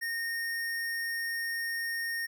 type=tone; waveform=square; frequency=1844 Hz; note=A#6; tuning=19 cents flat; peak=-32 dBFS; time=0.01-2.27 s; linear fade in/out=20 ms; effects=none